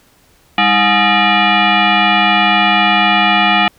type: tone with frequency modulation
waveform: sine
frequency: 838 Hz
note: G#5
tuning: 15 cents sharp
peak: -8 dBFS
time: 0.58-3.68 s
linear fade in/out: 2 ms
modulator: 520 Hz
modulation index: 4.3
effects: pink hiss -51 dBFS RMS until 3.78 s